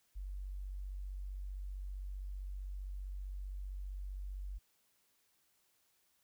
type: tone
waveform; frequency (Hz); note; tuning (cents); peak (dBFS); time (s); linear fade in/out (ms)
sine; 47.68; G1; -47; -40; 0.15-4.59; 20
effects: white hiss -75 dBFS RMS until 6.23 s